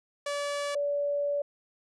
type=tone pair in turn; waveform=sawtooth / sine; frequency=575 / 575 Hz; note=D5 / D5; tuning=-37 / -37 cents; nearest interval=unison; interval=0 cents; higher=neither; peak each=-26 dBFS; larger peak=neither; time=0.26-0.75 / 0.75-1.42 s; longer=second; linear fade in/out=5 ms; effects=resampled to 22050 Hz